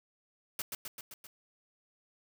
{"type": "noise with echo", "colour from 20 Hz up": "white", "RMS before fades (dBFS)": -36, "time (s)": [0.59, 0.62], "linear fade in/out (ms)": 2, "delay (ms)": 130, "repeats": 5, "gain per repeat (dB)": -3, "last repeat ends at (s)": 1.27, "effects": []}